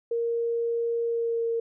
sine tone with pitch glide, 466.2 to 460.8 Hz, A#4 to A#4, 0 to -20 cents, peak -24 dBFS, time 0.11-1.6 s, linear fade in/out 5 ms, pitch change -20 cents, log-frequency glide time 1.04-1.47 s, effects none

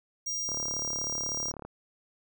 square tone, 5700 Hz, F8, 34 cents sharp, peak -31 dBFS, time 0.26-1.52 s, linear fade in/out 10 ms
click train, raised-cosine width 1 ms, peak -26 dBFS, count 43, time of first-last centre 0.49-1.65 s, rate 36.2 Hz
effects none

